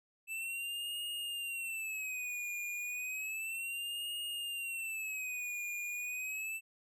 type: tone with vibrato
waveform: square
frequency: 2631 Hz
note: E7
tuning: 4 cents flat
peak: -38 dBFS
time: 0.27-6.61 s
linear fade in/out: 50 ms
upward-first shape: sine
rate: 0.32 Hz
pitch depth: 140 cents each way
effects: none